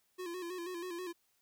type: tone with vibrato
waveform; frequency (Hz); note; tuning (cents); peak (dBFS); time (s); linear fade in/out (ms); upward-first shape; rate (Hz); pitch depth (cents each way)
square; 353.9; F4; +23; -40; 0.18-1.13; 20; square; 6.2; 62
effects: white hiss -75 dBFS RMS until 1.41 s